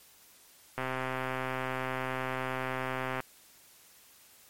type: click train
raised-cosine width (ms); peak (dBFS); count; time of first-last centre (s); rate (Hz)
0.5; -18; 316; 0.78-3.203; 130
effects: white hiss -58 dBFS RMS until 4.49 s + MP3 64 kbps